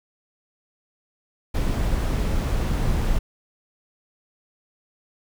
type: noise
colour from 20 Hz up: brown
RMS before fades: -22 dBFS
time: 1.54-3.19 s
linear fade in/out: 10 ms
effects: none